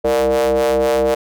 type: ring-modulated tone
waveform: square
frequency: 65.5 Hz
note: C2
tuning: 2 cents sharp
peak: -11 dBFS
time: 0.04-1.15 s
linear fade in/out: 10 ms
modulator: 526 Hz
effects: none